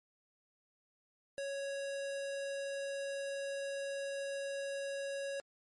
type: tone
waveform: square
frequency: 554.4 Hz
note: C#5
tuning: in tune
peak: -38 dBFS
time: 1.38-5.4 s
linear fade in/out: 0 ms
effects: MP3 48 kbps